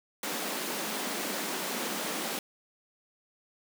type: high-pass noise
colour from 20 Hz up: pink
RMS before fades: -34 dBFS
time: 0.23-2.39 s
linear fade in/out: 2 ms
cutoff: 190 Hz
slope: 48 dB/octave
effects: none